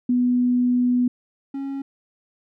sine / triangle tone pair in turn, 246.9 / 274.4 Hz, B3 / C#4, 0 / -17 cents, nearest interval major second, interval 183 cents, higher second, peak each -16 / -24 dBFS, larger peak first, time 0.09-1.08 / 1.54-1.82 s, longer first, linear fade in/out 5 ms, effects none

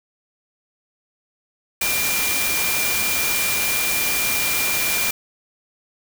sine tone in noise, 2390 Hz, D7, 30 cents sharp, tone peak -24 dBFS, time 1.81-5.11 s, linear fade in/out 5 ms, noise white, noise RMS -22 dBFS, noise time 1.81-5.11 s, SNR -5 dB, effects none

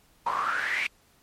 pink noise with band-pass filter sweep, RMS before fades -28 dBFS, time 0.26-0.87 s, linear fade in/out 5 ms, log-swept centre 950 to 2400 Hz, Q 9.5, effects pink hiss -62 dBFS RMS until 1.22 s + MP3 64 kbps

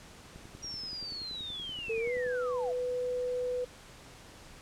click train, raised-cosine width 3 ms, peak -35 dBFS, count 21, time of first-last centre 0.36-2.265 s, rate 10.5 Hz
sine linear sweep, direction down, 5690 to 618 Hz, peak -37 dBFS, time 0.62-2.73 s, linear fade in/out 20 ms
sine tone with pitch glide, 450.7 to 497.2 Hz, A4 to B4, +42 to +12 cents, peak -30 dBFS, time 1.89-3.65 s, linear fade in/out 10 ms, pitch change +170 cents, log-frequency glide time 1.99-2.13 s
effects pink hiss -52 dBFS RMS until 4.61 s + low-pass 9000 Hz 12 dB/octave

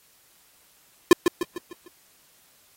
square tone with echo, 349.2 Hz, F4, in tune, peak -9 dBFS, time 1.11-1.13 s, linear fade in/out 2 ms, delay 150 ms, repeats 5, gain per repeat -7 dB, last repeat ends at 1.88 s, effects white hiss -59 dBFS RMS until 2.76 s + AAC 48 kbps

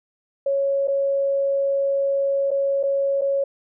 sine tone with dropouts, 553 Hz, C#5, 4 cents flat, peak -18 dBFS, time 0.46-3.44 s, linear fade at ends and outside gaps 5 ms, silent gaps 0.874-0.881 / 2.507-2.513 / 2.83-2.835 / 3.212-3.217 s, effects none

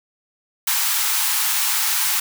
white high-pass noise, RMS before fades -20 dBFS, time 0.67-2.2 s, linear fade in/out 5 ms, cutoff 780 Hz, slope 96 dB/octave, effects none

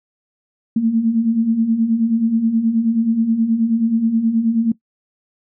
sine beating tone pair, 220 / 229.4 Hz, A3 / A#3, 0 / -28 cents, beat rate 9.4 Hz, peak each -21 / -14 dBFS, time 0.76-4.72 s, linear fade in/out 5 ms, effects noise-tail reverb RT60 0.1 s tail -19 dB re dry

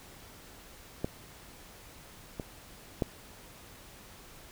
clicks, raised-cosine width 2 ms, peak -17 / -22 / -14 dBFS, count 3, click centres 1.045 / 2.398 / 3.022 s, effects pink hiss -52 dBFS RMS until 4.51 s

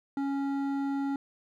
sine tone with hard clipping, 277.2 Hz, C#4, in tune, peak -30 dBFS, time 0.17-1.16 s, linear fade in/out 2 ms, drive 10 dB, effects none

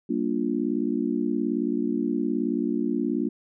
sine chord, G minor seventh, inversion none, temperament just, 196 / 235.2 / 294 / 352.8 Hz, G3 / Bb3 / D4 / F4, 0 / +16 / +2 / +18 cents, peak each -32 / -27 / -27 / -30 dBFS, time 0.09-3.29 s, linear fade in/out 10 ms, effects none

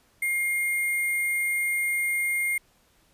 sine tone with sample-and-hold, 2128 Hz, C7, 29 cents sharp, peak -23 dBFS, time 0.22-2.58 s, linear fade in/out 5 ms, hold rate 11025 Hz, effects pink hiss -63 dBFS RMS until 3.13 s + resampled to 32000 Hz

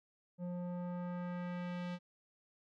square tone with low-pass filter sweep, 177.2 Hz, F3, 25 cents sharp, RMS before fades -41 dBFS, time 0.38-1.99 s, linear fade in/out 50 ms, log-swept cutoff 520 to 3800 Hz, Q 1.1, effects none

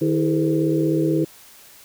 sine tone cluster, 153.7 / 324.6 / 403.5 / 439.8 / 510 Hz, D#3 / E4 / G#4 / A4 / C5, -21 / -27 / -50 / -1 / -44 cents, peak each -23 / -19 / -26 / -28 / -28 dBFS, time 0.01-1.25 s, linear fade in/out 10 ms, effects white hiss -47 dBFS RMS until 1.84 s

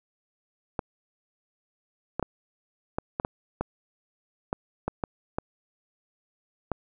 clicks, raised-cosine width 1 ms, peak -13 dBFS, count 12, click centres 0.792 / 2.196 / 2.227 / 2.985 / 3.199 / 3.249 / 3.61 / 4.529 / 4.88 / 5.038 / 5.385 / 6.717 s, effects none

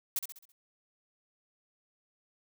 blue noise with echo, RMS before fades -31 dBFS, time 0.16-0.19 s, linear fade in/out 2 ms, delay 66 ms, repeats 5, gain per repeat -7 dB, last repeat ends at 0.52 s, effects none

